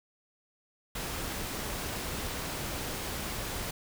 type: noise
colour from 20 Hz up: pink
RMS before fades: -36 dBFS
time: 0.95-3.71 s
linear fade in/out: 5 ms
effects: none